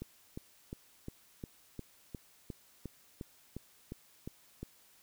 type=click train; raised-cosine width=3 ms; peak=-28 dBFS; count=14; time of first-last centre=0.02-4.63 s; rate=2.82 Hz; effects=white hiss -64 dBFS RMS until 5.02 s